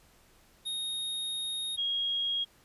square / sine tone pair in turn, 3725 / 3277 Hz, A#7 / G#7, -2 / -24 cents, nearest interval major second, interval 222 cents, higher first, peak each -33 / -28 dBFS, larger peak second, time 0.65-1.77 / 1.77-2.45 s, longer first, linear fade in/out 20 ms, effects pink hiss -62 dBFS RMS until 2.64 s + resampled to 32000 Hz

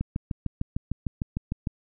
click train, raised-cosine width 5 ms, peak -15 dBFS, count 12, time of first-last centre 0.01-1.672 s, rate 6.62 Hz, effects none

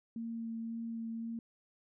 sine tone with vibrato, 228.4 Hz, A#3, 35 cents flat, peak -37 dBFS, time 0.16-1.39 s, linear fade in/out 2 ms, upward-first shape sine, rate 1.9 Hz, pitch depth 11 cents each way, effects none

